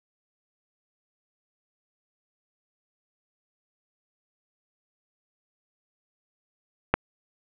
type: click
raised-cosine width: 0.5 ms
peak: -3 dBFS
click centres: 6.94 s
effects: resampled to 8000 Hz + 7-bit